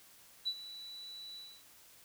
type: tone with ADSR envelope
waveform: sine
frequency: 3951 Hz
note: B7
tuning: in tune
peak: -30 dBFS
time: 0.45-1.64 s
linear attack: 26 ms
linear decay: 58 ms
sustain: -15 dB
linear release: 280 ms
effects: white hiss -60 dBFS RMS until 2.04 s